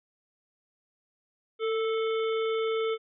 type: harmonic tone with a mistuned harmonic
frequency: 438.5 Hz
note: A4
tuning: 6 cents flat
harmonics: 1 / 3 / 5 / 7 / 8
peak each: -26 / -36 / -40 / -43 / -44 dBFS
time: 1.59-2.98 s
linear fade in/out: 50 ms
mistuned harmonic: 1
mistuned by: +32 cents
effects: none